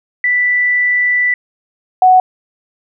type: tone pair in turn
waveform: sine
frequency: 1975.5 / 741.5 Hz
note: B6 / F#5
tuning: 0 / +4 cents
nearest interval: octave + perfect fourth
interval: 1696 cents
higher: first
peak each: -10 / -4 dBFS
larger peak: second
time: 0.24-1.34 / 2.02-2.2 s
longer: first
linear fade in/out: 2 ms
effects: none